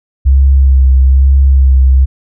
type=tone with vibrato; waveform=sine; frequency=66.7 Hz; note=C2; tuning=34 cents sharp; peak=-3 dBFS; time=0.25-2.06 s; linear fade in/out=20 ms; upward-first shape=sine; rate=1.1 Hz; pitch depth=31 cents each way; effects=none